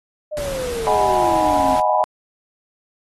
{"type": "exponential sweep", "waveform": "sine", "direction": "down", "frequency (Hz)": [617, 256.1], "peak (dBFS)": -23, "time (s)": [0.31, 1.76], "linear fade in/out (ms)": 20}
{"type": "noise", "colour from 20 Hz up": "pink", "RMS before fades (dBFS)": -31, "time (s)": [0.37, 1.8], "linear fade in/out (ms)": 0}
{"type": "chord", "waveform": "sine", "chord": "G# minor seventh", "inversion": "second", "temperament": "equal", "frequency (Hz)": [622.3, 740, 830.6, 987.8], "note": ["D#5", "F#5", "G#5", "B5"], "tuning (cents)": [0, 0, 0, 0], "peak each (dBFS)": -20, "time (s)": [0.87, 2.04], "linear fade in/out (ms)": 0}
{"effects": ["AAC 32 kbps"]}